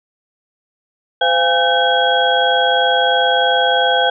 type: tone cluster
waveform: sine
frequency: 513 / 693 / 816 / 1530 / 3300 Hz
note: C5 / F5 / G#5 / G6 / G#7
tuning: -34 / -14 / -31 / -42 / -12 cents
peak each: -18 dBFS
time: 1.21-4.1 s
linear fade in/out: 5 ms
effects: none